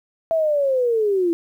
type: linear sweep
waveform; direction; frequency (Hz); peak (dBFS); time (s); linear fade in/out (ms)
sine; down; 664 to 329.6; -16; 0.31-1.33; 0
effects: 9-bit